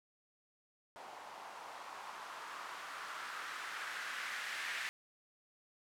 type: noise with low-pass filter sweep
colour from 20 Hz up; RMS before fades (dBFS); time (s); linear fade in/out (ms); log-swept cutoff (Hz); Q
violet; -45; 0.96-4.89; 0; 790 to 1900; 2.3
effects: none